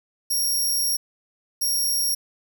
15% pulse tone bursts at uneven times, 5588 Hz, F8, in tune, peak -15 dBFS, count 2, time 0.3-0.97 / 1.61-2.15 s, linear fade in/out 10 ms, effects none

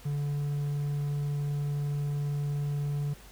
triangle tone, 144.5 Hz, D3, 28 cents flat, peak -26 dBFS, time 0.05-3.14 s, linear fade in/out 10 ms, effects added 50 Hz sine -52 dBFS peak until 3.31 s + pink hiss -53 dBFS RMS until 3.31 s

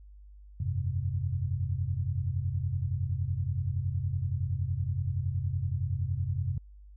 sine chord, F suspended second, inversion none, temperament equal, 87.31 / 98 / 130.81 Hz, F2 / G2 / C3, 0 / 0 / 0 cents, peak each -32 / -32 / -33 dBFS, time 0.6-6.58 s, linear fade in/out 5 ms, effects added 50 Hz sine -48 dBFS peak until 6.96 s

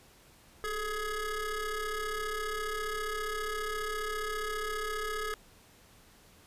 25% pulse ring-modulated tone, 415.3 Hz, G#4, in tune, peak -26 dBFS, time 0.64-5.34 s, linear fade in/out 0 ms, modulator 848 Hz, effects pink hiss -59 dBFS RMS until 6.46 s + resampled to 32000 Hz

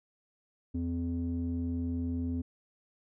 square tone with low-pass filter, 85 Hz, F2, 46 cents flat, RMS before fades -33 dBFS, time 0.74-2.42 s, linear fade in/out 10 ms, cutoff 290 Hz, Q 6.5, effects none

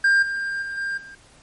triangle tone with level steps, 1596 Hz, G6, 31 cents sharp, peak -12 / -22 / -26 / -22 / -37 dBFS, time 0.04-1.15 s, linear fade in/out 5 ms, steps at 0.22 / 0.62 / 0.77 / 0.97 s, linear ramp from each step 10 ms, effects pink hiss -52 dBFS RMS until 1.42 s + MP3 48 kbps

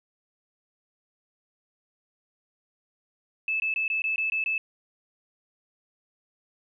sine tone bursts, 2617 Hz, E7, 13 cents flat, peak -24 dBFS, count 8, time 3.48-4.58 s, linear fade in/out 2 ms, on 120 ms, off 20 ms, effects 11-bit

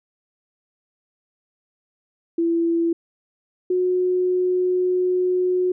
sine tone pair in turn, 335.4 / 364.4 Hz, E4 / F#4, +30 / -26 cents, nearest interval minor second, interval 144 cents, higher second, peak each -17 dBFS, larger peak neither, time 2.38-2.93 / 3.7-5.72 s, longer second, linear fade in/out 5 ms, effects none

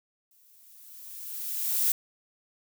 violet noise with exponential growth, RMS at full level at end -23 dBFS, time 0.31-1.92 s, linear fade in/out 2 ms, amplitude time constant 350 ms, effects none

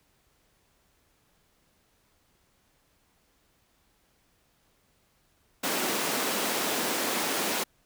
pink high-pass noise, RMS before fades -29 dBFS, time 5.63-7.64 s, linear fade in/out 10 ms, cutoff 220 Hz, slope 24 dB/octave, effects pink hiss -68 dBFS RMS until 7.85 s

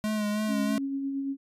square tone with vibrato, 211.5 Hz, G#3, 32 cents sharp, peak -27 dBFS, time 0.04-0.78 s, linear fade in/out 0 ms, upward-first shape sine, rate 3.1 Hz, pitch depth 31 cents each way
sine tone with tremolo, 274.4 Hz, C#4, 17 cents flat, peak -27 dBFS, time 0.47-1.37 s, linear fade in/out 50 ms, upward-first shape sine, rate 8.8 Hz, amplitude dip 30%
effects resampled to 32000 Hz

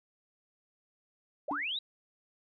sine linear sweep, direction up, 496.4 to 3942 Hz, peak -32 dBFS, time 1.48-1.79 s, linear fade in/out 5 ms
triangle tone with exponential decay, 290 Hz, D4, 22 cents flat, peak -29 dBFS, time 1.51-1.66 s, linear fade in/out 2 ms, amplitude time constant 31 ms
effects none

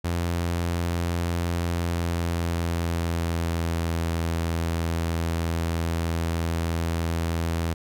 sawtooth tone with pitch glide, 85.8 to 83.17 Hz, F2 to E2, -30 to +16 cents, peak -20 dBFS, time 0.04-7.74 s, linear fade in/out 10 ms, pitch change -54 cents, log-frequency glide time 1.56-4 s, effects none

